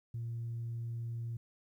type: tone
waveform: sine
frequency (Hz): 116.54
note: A#2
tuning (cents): 0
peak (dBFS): -35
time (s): 0.14-1.37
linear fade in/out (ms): 5
effects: tanh soft clip ceiling -33 dBFS + 12-bit